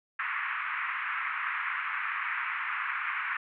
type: band-pass noise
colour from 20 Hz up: pink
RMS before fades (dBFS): -33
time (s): 0.19-3.37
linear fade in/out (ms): 5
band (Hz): 1100 to 2400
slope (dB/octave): 48
effects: none